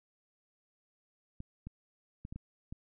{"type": "clicks", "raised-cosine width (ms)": 5, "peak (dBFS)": -30, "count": 6, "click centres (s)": [1.404, 1.67, 2.251, 2.325, 2.36, 2.725], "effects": []}